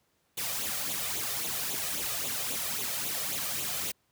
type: noise with flanger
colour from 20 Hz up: white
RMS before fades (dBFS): -33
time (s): 0.37-3.92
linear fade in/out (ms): 10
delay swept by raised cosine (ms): 0.28 to 1.68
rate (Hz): 3.7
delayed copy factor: +0.65
effects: pink hiss -72 dBFS RMS until 4.11 s + high-pass 80 Hz 12 dB/octave